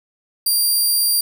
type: tone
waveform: 10% pulse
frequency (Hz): 4744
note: D8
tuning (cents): +17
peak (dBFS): -8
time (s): 0.46-1.21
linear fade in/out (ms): 5
effects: none